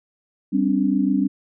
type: chord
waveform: sine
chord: G suspended fourth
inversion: none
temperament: equal with one note detuned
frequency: 196 / 261.6 / 288.5 Hz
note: G3 / C4 / D4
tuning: 0 / 0 / -31 cents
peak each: -21 dBFS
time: 0.52-1.28 s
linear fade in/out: 20 ms
effects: none